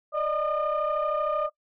sine tone cluster, 587 / 620 / 1215 Hz, D5 / D#5 / D#6, -1 / -6 / -42 cents, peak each -27 dBFS, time 0.12-1.5 s, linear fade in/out 50 ms, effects noise-tail reverb RT60 0.1 s tail -20 dB re dry + tanh soft clip ceiling -19 dBFS

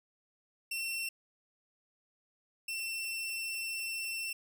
sawtooth tone pair in turn, 2707 / 2696 Hz, E7 / E7, +45 / +38 cents, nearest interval unison, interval 7 cents, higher first, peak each -31 / -32 dBFS, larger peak first, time 0.71-1.09 / 2.68-4.33 s, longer second, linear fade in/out 5 ms, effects none

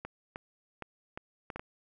clicks, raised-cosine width 0.5 ms, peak -24 dBFS, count 7, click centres 0.05 / 0.359 / 0.823 / 1.175 / 1.502 / 1.56 / 1.595 s, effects none

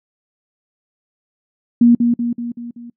sine tone with echo, 237.5 Hz, A#3, 33 cents sharp, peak -6 dBFS, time 1.81-1.95 s, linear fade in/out 5 ms, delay 190 ms, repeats 5, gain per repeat -5 dB, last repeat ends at 2.9 s, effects noise-tail reverb RT60 0.1 s tail -24 dB re dry

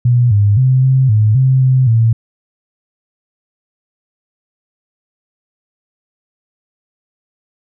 sine tone with pitch steps, 121.8 / 102.3 / 129.8 / 131.8 / 107.3 / 131.4 / 129.9 / 113.9 Hz, B2 / G#2 / C3 / C3 / A2 / C3 / C3 / A#2, -24 / -26 / -13 / +13 / -43 / +8 / -12 / -40 cents, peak -7 dBFS, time 0.05-2.13 s, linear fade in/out 5 ms, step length 260 ms, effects none

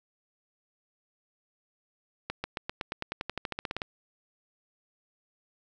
accelerating click train, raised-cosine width 0.3 ms, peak -16 dBFS, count 18, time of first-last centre 2.3-3.818 s, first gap 140 ms, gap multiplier 0.94, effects none

